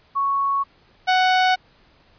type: tone pair in turn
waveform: sine / sawtooth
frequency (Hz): 1109 / 742.4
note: C#6 / F#5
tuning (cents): 0 / +6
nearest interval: perfect fifth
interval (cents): 694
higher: first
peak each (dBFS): -18 / -11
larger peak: second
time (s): 0.15-0.64 / 1.07-1.56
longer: neither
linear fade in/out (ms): 20
effects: pink hiss -56 dBFS RMS until 2.18 s + resampled to 11025 Hz